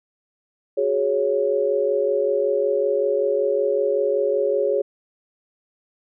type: chord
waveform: sine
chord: F# suspended second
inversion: none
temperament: equal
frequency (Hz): 370 / 415.3 / 554.4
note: F#4 / G#4 / C#5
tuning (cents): 0 / 0 / 0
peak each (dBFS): -26 / -21 / -21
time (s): 0.77-4.82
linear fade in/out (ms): 10
effects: none